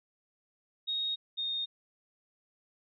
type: tone pair in turn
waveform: sine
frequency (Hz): 3742 / 3688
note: A#7 / A#7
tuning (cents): +6 / -19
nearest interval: unison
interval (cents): 25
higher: first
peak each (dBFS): -30 / -31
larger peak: first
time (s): 0.87-1.16 / 1.37-1.66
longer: neither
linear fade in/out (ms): 20
effects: none